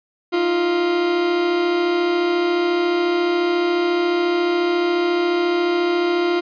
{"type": "tone pair together", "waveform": "40% pulse", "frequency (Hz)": [315, 349.2], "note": ["D#4", "F4"], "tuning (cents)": [21, 0], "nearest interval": "major second", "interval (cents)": 179, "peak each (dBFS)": [-26, -16], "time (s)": [0.32, 6.41], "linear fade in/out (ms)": 20, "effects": ["resampled to 11025 Hz"]}